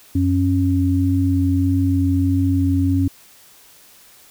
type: tone pair together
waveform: sine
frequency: 92 / 274.4 Hz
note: F#2 / C#4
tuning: -9 / -17 cents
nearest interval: octave + perfect fifth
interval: 1892 cents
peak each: -17 dBFS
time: 0.15-3.08 s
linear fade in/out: 5 ms
effects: white hiss -48 dBFS RMS until 4.3 s